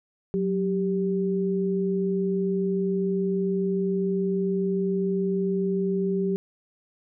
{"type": "tone pair together", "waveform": "sine", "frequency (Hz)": [185, 392], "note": ["F#3", "G4"], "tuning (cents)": [0, 0], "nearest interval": "octave + minor second", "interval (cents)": 1300, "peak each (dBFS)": -25, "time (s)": [0.34, 6.36], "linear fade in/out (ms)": 0, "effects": []}